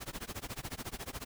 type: noise with tremolo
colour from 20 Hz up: pink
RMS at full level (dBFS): -39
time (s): 0-1.25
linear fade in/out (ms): 20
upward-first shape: sine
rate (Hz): 14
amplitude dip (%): 95
effects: none